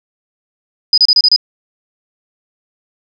sine tone bursts, 4978 Hz, D#8, in tune, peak -5 dBFS, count 6, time 0.93-1.362 s, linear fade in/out 2 ms, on 47 ms, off 30 ms, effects none

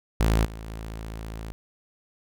sawtooth tone with level steps, 54.9 Hz, A1, 3 cents flat, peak -15 / -32 / -30 dBFS, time 0.2-1.52 s, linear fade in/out 0 ms, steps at 0.44 / 0.67 s, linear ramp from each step 20 ms, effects none

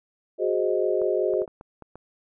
sine chord, Ab dominant seventh, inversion third, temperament equal, 370 / 415.3 / 523.3 / 622.3 Hz, Gb4 / Ab4 / C5 / Eb5, 0 / 0 / 0 / 0 cents, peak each -25 / -26 / -28 / -27 dBFS, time 0.38-1.46 s, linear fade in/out 50 ms
clicks, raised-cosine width 1 ms, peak -28 dBFS, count 7, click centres 1.017 / 1.337 / 1.419 / 1.478 / 1.611 / 1.823 / 1.956 s
effects none

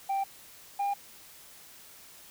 sine tone pair in turn, 784 / 803.3 Hz, G5 / G5, 0 / +42 cents, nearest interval unison, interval 42 cents, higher second, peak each -24 dBFS, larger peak neither, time 0.09-0.24 / 0.79-0.94 s, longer neither, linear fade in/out 10 ms, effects tanh soft clip ceiling -26 dBFS + white hiss -52 dBFS RMS until 2.3 s

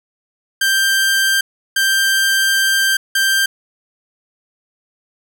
sawtooth tone bursts at uneven times, 1576 Hz, G6, 9 cents sharp, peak -9 dBFS, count 3, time 0.61-1.41 / 1.76-2.97 / 3.15-3.46 s, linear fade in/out 5 ms, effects none

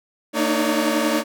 sawtooth tone cluster, 228.4 / 300.6 / 311.5 / 564 Hz, A#3 / D4 / D#4 / C#5, -35 / +40 / +2 / +30 cents, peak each -20 dBFS, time 0.33-1.24 s, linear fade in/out 50 ms, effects none

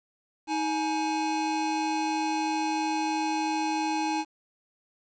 square tone pair together, 315 / 842 Hz, D#4 / G#5, +21 / +24 cents, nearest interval octave + perfect fourth, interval 1703 cents, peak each -30 / -29 dBFS, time 0.47-4.25 s, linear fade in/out 50 ms, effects resampled to 16000 Hz + 9-bit

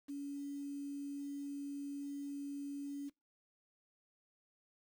sine tone with quantisation, 282.7 Hz, C#4, 34 cents sharp, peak -40 dBFS, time 0.08-3.1 s, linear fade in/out 20 ms, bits 10, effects noise-tail reverb RT60 0.2 s tail -21 dB re dry

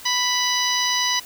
harmonic tone, 989 Hz, B5, 2 cents sharp, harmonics 1 / 2 / 3 / 4 / 5 / 6, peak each -26 / -26 / -26 / -26 / -26 / -26 dBFS, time 0.05-1.2 s, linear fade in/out 10 ms, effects white hiss -41 dBFS RMS until 1.25 s

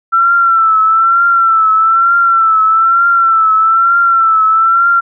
sine tone with vibrato, 1341 Hz, E6, 29 cents sharp, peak -6 dBFS, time 0.12-5.01 s, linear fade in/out 20 ms, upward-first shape triangle, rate 1.1 Hz, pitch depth 63 cents each way, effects none

